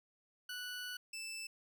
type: tone pair in turn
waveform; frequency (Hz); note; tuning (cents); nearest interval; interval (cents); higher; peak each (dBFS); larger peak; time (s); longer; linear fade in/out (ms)
20% pulse; 1480 / 2643; F#6 / E7; 0 / +4; minor seventh; 1004; second; -37 / -38; first; 0.49-0.97 / 1.13-1.47; first; 5
effects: none